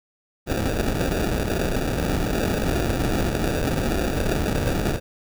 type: noise with sample-and-hold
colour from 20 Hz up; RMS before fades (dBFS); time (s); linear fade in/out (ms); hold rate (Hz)
pink; -23; 0.46-5; 50; 1050
effects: none